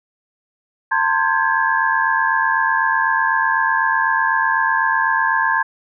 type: tone cluster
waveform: sine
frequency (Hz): 900 / 1044 / 1602 / 1690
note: A5 / C6 / G6 / G#6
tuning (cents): +39 / -4 / +37 / +30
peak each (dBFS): -20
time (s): 0.91-5.63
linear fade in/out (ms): 10
effects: none